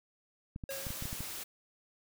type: clicks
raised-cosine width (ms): 5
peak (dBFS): -28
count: 8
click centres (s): 0.561 / 0.638 / 0.868 / 0.905 / 1.024 / 1.055 / 1.129 / 1.206
type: tone with exponential decay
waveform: square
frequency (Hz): 545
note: C#5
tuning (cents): -29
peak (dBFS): -38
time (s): 0.69-1.2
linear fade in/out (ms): 2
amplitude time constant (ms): 110
type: noise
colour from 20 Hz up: white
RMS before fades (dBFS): -42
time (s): 0.7-1.44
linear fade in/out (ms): 10
effects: none